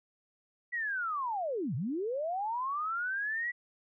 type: linear two-way sweep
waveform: sine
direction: down then up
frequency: 1966 to 110 to 1966 Hz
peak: -31 dBFS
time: 0.72-3.52 s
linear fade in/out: 20 ms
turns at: 1.75 s
effects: none